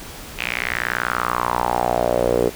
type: tone with band-pass filter sweep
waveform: sawtooth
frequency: 60.4 Hz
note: B1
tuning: 38 cents flat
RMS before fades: -21 dBFS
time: 0.38-2.5 s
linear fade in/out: 20 ms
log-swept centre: 2600 to 430 Hz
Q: 4.4
effects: pink hiss -36 dBFS RMS until 2.55 s